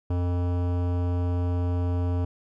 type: tone with hard clipping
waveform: sine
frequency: 88.4 Hz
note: F2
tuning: 22 cents sharp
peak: -25 dBFS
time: 0.1-2.25 s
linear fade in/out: 5 ms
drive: 17 dB
effects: none